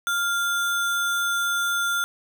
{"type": "tone with sample-and-hold", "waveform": "sine", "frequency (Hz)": 1398, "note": "F6", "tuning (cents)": 1, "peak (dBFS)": -21, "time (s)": [0.07, 2.04], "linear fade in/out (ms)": 0, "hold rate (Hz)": 4900, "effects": []}